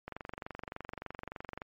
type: click train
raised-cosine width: 0.5 ms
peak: -25 dBFS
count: 37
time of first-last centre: 0.08-1.618 s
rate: 23.4 Hz
effects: MP3 48 kbps